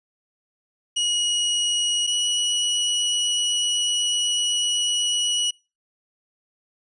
sawtooth tone pair in turn, 2903 / 2927 Hz, F#7 / F#7, -34 / -19 cents, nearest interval unison, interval 15 cents, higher second, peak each -17 dBFS, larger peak neither, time 0.96-2.07 / 2.07-5.51 s, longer second, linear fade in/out 10 ms, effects noise-tail reverb RT60 0.3 s tail -26 dB re dry + resampled to 22050 Hz

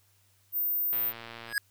sine tone, 14540 Hz, A#9, 44 cents flat, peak -26 dBFS, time 0.52-1.13 s, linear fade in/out 50 ms
click train, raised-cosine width 0.3 ms, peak -26 dBFS, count 70, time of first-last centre 0.93-1.525 s, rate 116 Hz
square tone with exponential growth, 1661.2 Hz, G#6, in tune, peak -22 dBFS, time 1.46-1.58 s, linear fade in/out 1 ms, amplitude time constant 26 ms
effects added 98 Hz sine -67 dBFS peak until 1.7 s + white hiss -67 dBFS RMS until 1.7 s

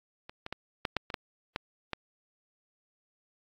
clicks, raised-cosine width 0.3 ms, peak -27 / -22 / -19 / -13 / -11 / -23 / -15 / -15 / -16 dBFS, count 9, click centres 0.295 / 0.464 / 0.526 / 0.852 / 0.967 / 1.102 / 1.142 / 1.561 / 1.933 s, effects AAC 64 kbps

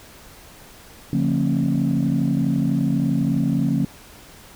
sine tone cluster, 142.9 / 175 / 227.4 / 270.8 Hz, D3 / F3 / A#3 / C#4, -47 / +4 / -43 / -40 cents, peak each -22 dBFS, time 1.13-3.85 s, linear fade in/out 2 ms, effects tanh soft clip ceiling -11 dBFS + pink hiss -45 dBFS RMS until 4.55 s

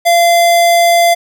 square tone, 687 Hz, F5, 29 cents flat, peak -7 dBFS, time 0.05-1.15 s, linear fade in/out 20 ms, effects none

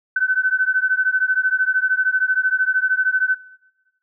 sine beating tone pair, 1512 / 1525 Hz, F#6 / G6, +37 / -48 cents, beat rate 13 Hz, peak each -19 dBFS, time 0.16-3.35 s, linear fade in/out 5 ms, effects noise-tail reverb RT60 1.0 s tail -17 dB re dry

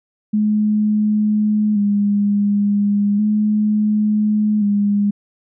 sine tone with vibrato, 207.7 Hz, G#3, in tune, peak -13 dBFS, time 0.33-5.11 s, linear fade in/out 10 ms, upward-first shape square, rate 0.35 Hz, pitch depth 33 cents each way, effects none

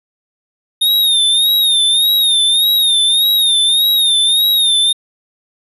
square tone with vibrato, 3683 Hz, A#7, 22 cents flat, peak -10 dBFS, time 0.81-4.93 s, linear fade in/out 10 ms, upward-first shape sine, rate 1.7 Hz, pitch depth 78 cents each way, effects resampled to 32000 Hz

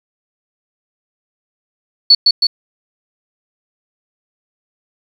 sine tone with echo, 4435 Hz, C#8, in tune, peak -3 dBFS, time 2.1-2.15 s, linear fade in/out 5 ms, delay 160 ms, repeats 2, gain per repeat -3 dB, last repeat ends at 2.47 s, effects 7-bit

